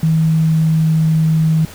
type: tone with pitch glide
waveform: sine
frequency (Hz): 160 to 158.89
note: D#3 to D#3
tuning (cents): +49 to +37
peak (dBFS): -10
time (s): 0.03-1.65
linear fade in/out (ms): 2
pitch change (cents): -12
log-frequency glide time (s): 0.15-0.94
effects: pink hiss -36 dBFS RMS until 1.74 s